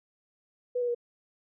sine tone with pitch steps, 493.9 / 485.7 / 477.6 Hz, B4 / B4 / A#4, 0 / -29 / +42 cents, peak -26 dBFS, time 0.75-0.948 s, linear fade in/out 10 ms, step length 66 ms, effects none

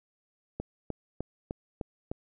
click train, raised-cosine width 2 ms, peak -20 dBFS, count 6, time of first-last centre 0.6-2.115 s, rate 3.3 Hz, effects none

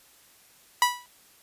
sawtooth tone with exponential decay, 980 Hz, B5, 14 cents flat, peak -12 dBFS, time 0.82-1.06 s, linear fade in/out 1 ms, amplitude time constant 52 ms, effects white hiss -57 dBFS RMS until 1.42 s + resampled to 32000 Hz

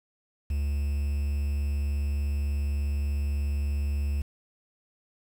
triangle tone with quantisation, 71.7 Hz, D2, 41 cents flat, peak -23 dBFS, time 0.5-4.22 s, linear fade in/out 5 ms, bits 8, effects none

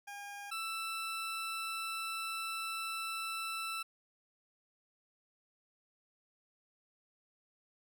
20% pulse tone pair in turn, 810 / 1326.8 Hz, G#5 / E6, -43 / +11 cents, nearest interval major sixth, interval 854 cents, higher second, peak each -39 / -32 dBFS, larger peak second, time 0.07-0.51 / 0.51-3.83 s, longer second, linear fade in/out 10 ms, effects none

